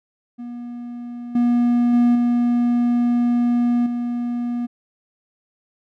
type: tone with level steps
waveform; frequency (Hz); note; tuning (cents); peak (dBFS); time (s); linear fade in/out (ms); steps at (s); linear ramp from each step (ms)
triangle; 240.5; B3; -46; -27 / -12 / -10 / -13 / -19; 0.38-4.67; 20; 1.35 / 1.93 / 2.15 / 3.86; 5
effects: none